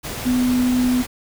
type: tone in noise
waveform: sine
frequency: 250 Hz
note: B3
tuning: 21 cents sharp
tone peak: -15 dBFS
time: 0.25-1.03 s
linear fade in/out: 20 ms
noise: pink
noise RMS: -29 dBFS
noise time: 0.03-1.07 s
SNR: +11 dB
effects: none